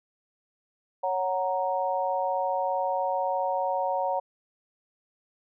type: chord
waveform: sine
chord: F# major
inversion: second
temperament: equal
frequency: 554.4 / 740 / 932.3 Hz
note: C#5 / F#5 / A#5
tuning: 0 / 0 / 0 cents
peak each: -29 dBFS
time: 1.03-4.2 s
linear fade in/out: 10 ms
effects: none